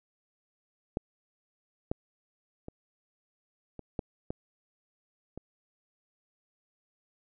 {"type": "clicks", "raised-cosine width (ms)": 2, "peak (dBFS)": [-16, -16, -27, -28, -18, -20, -27], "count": 7, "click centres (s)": [0.971, 1.915, 2.684, 3.793, 3.992, 4.305, 5.376], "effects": []}